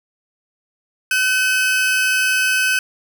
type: tone pair together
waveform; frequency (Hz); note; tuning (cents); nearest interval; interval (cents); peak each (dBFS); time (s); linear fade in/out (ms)
40% pulse; 1520.4 / 2566; F#6 / E7; +47 / -47; major sixth; 906; -16 / -18; 1.11-2.79; 2
effects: none